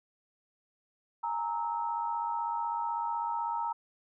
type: tone cluster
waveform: sine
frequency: 831 / 927 / 1298 Hz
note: G#5 / A#5 / E6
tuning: +1 / -10 / -27 cents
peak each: -39 / -31 / -39 dBFS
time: 1.23-3.73 s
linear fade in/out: 10 ms
effects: none